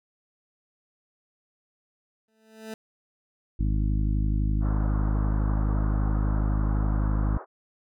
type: tone with exponential growth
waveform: 20% pulse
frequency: 220 Hz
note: A3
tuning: in tune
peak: -28 dBFS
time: 2.28-2.74 s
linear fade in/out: 2 ms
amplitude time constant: 100 ms
type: harmonic tone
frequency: 51.91 Hz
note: G#1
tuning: in tune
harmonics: 1 / 2 / 3 / 4 / 5 / 6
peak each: -23 / -29 / -33 / -35 / -37 / -39 dBFS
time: 3.59-7.38 s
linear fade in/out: 10 ms
type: band-pass noise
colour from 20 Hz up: white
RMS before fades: -41 dBFS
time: 4.6-7.46 s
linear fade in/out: 50 ms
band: 330 to 1400 Hz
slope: 48 dB/octave
effects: none